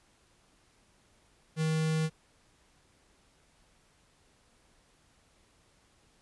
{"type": "tone with notch filter", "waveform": "square", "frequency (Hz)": 158.2, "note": "D#3", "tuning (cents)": 29, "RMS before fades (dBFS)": -29, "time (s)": [1.56, 2.1], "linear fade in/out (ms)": 50, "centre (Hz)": 890, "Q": 1.8, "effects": ["pink hiss -66 dBFS RMS until 6.21 s", "resampled to 24000 Hz"]}